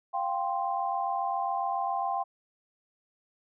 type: chord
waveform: sine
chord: F suspended second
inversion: none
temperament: just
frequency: 698.5 / 785.8 / 1047.7 Hz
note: F5 / G5 / C6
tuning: 0 / +4 / +2 cents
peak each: -33 / -30 / -33 dBFS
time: 0.13-2.24 s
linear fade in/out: 20 ms
effects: none